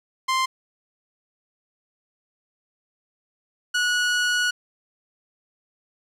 sawtooth tone pair in turn, 1046.5 / 1463.1 Hz, C6 / F#6, 0 / -20 cents, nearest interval tritone, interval 580 cents, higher second, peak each -16 dBFS, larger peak neither, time 0.28-0.46 / 3.74-4.51 s, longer second, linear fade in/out 10 ms, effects low-pass 8000 Hz 12 dB/octave + 9-bit

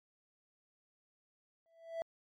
triangle tone with exponential growth, 661 Hz, E5, 5 cents sharp, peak -31 dBFS, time 1.66-2.02 s, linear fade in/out 0 ms, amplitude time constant 77 ms, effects MP3 96 kbps

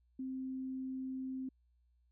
sine tone, 261.6 Hz, C4, in tune, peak -38 dBFS, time 0.19-1.49 s, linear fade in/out 5 ms, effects added 60 Hz sine -69 dBFS peak until 2.11 s

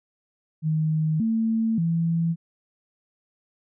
sine tone with pitch steps, 156.5 / 224.2 / 166.3 Hz, D#3 / A3 / E3, +10 / +33 / +16 cents, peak -20 dBFS, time 0.62-2.36 s, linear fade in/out 50 ms, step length 580 ms, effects none

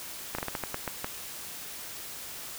slowing click train, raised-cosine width 0.5 ms, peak -16 dBFS, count 9, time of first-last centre 0.35-1.044 s, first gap 35 ms, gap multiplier 1.25, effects white hiss -41 dBFS RMS until 2.58 s

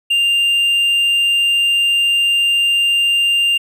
triangle tone, 2794 Hz, F7, in tune, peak -10 dBFS, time 0.1-3.58 s, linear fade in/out 10 ms, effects none

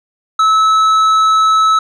triangle tone with tanh clipping, 1300 Hz, E6, 24 cents flat, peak -9 dBFS, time 0.39-1.79 s, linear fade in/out 5 ms, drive 12 dB, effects none

